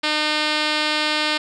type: tone with low-pass filter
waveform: 5% pulse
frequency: 303.9 Hz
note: D#4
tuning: 41 cents flat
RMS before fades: -21 dBFS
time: 0.03-1.38 s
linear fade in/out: 10 ms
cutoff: 5100 Hz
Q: 2.4
effects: none